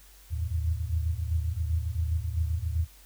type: tone cluster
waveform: sine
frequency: 78.5 / 81.3 / 86.1 / 109.7 Hz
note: D#2 / E2 / F2 / A2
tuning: +16 / -23 / -24 / -5 cents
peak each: -28 / -35 / -33 / -35 dBFS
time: 0.3-2.87 s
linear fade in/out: 50 ms
effects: added 48 Hz sine -53 dBFS peak until 3.05 s + white hiss -56 dBFS RMS until 3.05 s